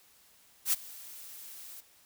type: noise with ADSR envelope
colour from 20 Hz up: blue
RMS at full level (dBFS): -25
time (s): 0.65-1.81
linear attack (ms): 77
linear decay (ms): 23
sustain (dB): -22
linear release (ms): 13
effects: white hiss -62 dBFS RMS until 2.05 s